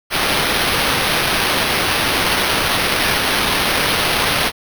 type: noise with sample-and-hold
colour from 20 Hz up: white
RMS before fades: -17 dBFS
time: 0.1-4.52 s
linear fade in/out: 50 ms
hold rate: 7350 Hz
effects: none